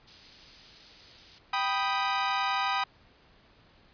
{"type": "noise", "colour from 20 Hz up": "violet", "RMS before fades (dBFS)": -38, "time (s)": [0.07, 1.39], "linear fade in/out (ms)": 10}
{"type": "chord", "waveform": "sawtooth", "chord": "G augmented", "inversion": "none", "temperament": "equal", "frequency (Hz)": [784, 987.8, 1244.5], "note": ["G5", "B5", "D#6"], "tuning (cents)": [0, 0, 0], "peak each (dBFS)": -27, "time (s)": [1.53, 2.84], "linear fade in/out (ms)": 5}
{"effects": ["pink hiss -60 dBFS RMS until 3.93 s", "resampled to 11025 Hz"]}